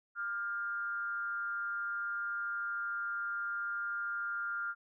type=tone with frequency modulation; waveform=sine; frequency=1396.9 Hz; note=F6; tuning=in tune; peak=-34 dBFS; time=0.15-4.75 s; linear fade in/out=50 ms; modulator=187 Hz; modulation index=0.49; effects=none